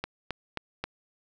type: click train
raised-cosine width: 0.3 ms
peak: -15 dBFS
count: 4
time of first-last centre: 0.04-0.84 s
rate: 3.75 Hz
effects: none

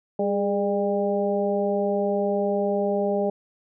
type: harmonic tone with a mistuned harmonic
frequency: 200 Hz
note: G3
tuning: 35 cents sharp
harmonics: 1 / 2 / 3 / 4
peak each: -27 / -25 / -25 / -31 dBFS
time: 0.19-3.3 s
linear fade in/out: 5 ms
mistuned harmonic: 2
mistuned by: +43 cents
effects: none

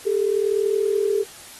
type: tone pair together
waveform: sine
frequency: 399.4 / 440 Hz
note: G4 / A4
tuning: +32 / 0 cents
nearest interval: major second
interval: 168 cents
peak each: -20 / -22 dBFS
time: 0.05-1.24 s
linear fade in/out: 20 ms
effects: white hiss -42 dBFS RMS until 1.59 s + AAC 32 kbps

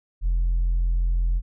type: tone with tanh clipping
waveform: triangle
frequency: 42.83 Hz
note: F1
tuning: 33 cents flat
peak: -19 dBFS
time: 0.21-1.42 s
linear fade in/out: 50 ms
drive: 6 dB
effects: none

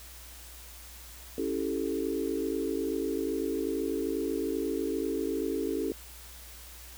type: chord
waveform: sine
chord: A dominant seventh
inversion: first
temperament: equal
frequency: 277.2 / 329.6 / 392 / 440 Hz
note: C#4 / E4 / G4 / A4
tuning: 0 / 0 / 0 / 0 cents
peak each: -34 dBFS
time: 1.38-5.92 s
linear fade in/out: 2 ms
effects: added 60 Hz sine -49 dBFS peak until 6.97 s + white hiss -49 dBFS RMS until 6.97 s

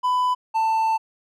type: tone pair in turn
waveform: triangle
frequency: 999 / 889 Hz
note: B5 / A5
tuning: +20 / +18 cents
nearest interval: major second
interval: 202 cents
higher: first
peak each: -16 / -16 dBFS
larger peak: neither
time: 0.03-0.35 / 0.54-0.98 s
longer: second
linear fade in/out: 20 ms
effects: none

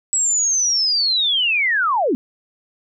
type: linear sweep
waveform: sine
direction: down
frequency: 7840 to 220 Hz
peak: -15 dBFS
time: 0.13-2.15 s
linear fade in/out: 0 ms
effects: none

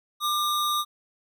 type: tone pair together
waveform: square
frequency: 1193 / 3781 Hz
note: D6 / A#7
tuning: +27 / +24 cents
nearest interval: octave + minor sixth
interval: 1997 cents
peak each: -25 / -30 dBFS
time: 0.2-0.85 s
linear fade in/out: 50 ms
effects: none

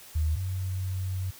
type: tone pair in turn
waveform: sine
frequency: 77.78 / 93.52 Hz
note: D#2 / F#2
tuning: 0 / +19 cents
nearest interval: minor third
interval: 319 cents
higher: second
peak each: -23 / -28 dBFS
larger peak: first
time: 0.15-0.36 / 0.36-1.31 s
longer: second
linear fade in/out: 10 ms
effects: white hiss -49 dBFS RMS until 1.39 s

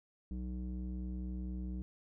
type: tone with low-pass filter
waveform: square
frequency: 62.1 Hz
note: B1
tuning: 10 cents sharp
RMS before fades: -40 dBFS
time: 0.31-1.82 s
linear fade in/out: 0 ms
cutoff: 250 Hz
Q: 3.4
effects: none

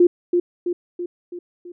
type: tone with echo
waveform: sine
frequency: 351.6 Hz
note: F4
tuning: 12 cents sharp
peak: -9 dBFS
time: 0-0.07 s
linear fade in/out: 5 ms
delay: 330 ms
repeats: 5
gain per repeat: -5 dB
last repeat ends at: 1.72 s
effects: none

